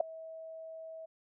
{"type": "tone with ADSR envelope", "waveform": "sine", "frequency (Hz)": 646, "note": "E5", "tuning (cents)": -35, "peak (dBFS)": -20, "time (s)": [0, 1.06], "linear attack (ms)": 6, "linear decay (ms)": 5, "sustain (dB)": -23, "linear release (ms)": 11, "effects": []}